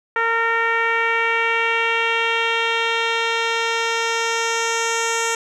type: tone with low-pass filter sweep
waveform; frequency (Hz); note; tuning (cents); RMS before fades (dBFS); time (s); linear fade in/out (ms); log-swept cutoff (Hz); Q
10% pulse; 458.5; A#4; -29; -20; 0.16-5.35; 2; 1700 to 7400; 2.2
effects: none